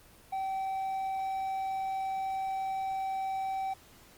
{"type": "tone", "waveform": "triangle", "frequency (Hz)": 770, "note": "G5", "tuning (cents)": -31, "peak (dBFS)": -29, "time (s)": [0.32, 3.74], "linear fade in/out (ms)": 10, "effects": ["pink hiss -57 dBFS RMS until 4.17 s", "Opus 24 kbps"]}